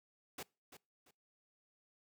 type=noise with echo; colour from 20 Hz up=pink; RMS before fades=-45 dBFS; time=0.38-0.43 s; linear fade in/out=5 ms; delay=340 ms; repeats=2; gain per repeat=-11 dB; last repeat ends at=1.11 s; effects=noise-tail reverb RT60 0.3 s tail -25 dB re dry + high-pass 150 Hz 12 dB/octave